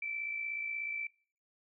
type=tone with amplitude modulation; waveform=sine; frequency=2328 Hz; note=D7; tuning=16 cents flat; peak=-33 dBFS; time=0.02-1.07 s; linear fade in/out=5 ms; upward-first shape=sine; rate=56.6 Hz; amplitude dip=50%; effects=noise-tail reverb RT60 0.5 s tail -24 dB re dry